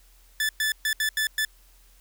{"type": "tone bursts at uneven times", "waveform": "sawtooth", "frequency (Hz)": 1745, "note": "A6", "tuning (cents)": -15, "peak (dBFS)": -19, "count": 6, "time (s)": [[0.4, 0.49], [0.6, 0.72], [0.85, 0.93], [1, 1.09], [1.17, 1.27], [1.38, 1.45]], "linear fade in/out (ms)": 2, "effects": ["added 42 Hz sine -54 dBFS peak until 2 s", "white hiss -60 dBFS RMS until 2 s"]}